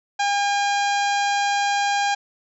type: harmonic tone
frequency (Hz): 808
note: G#5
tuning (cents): -48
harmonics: 1 / 2 / 3 / 4 / 5 / 6 / 7 / 8 / 9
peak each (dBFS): -20 / -26 / -30 / -32 / -34 / -36 / -37 / -38 / -39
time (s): 0.19-2.15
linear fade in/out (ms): 10
effects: none